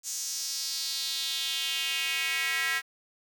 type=tone with high-pass filter sweep; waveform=square; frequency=147.8 Hz; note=D3; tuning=11 cents sharp; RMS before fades=-31 dBFS; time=0.03-2.82 s; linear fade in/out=50 ms; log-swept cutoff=6600 to 1800 Hz; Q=3.1; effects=9-bit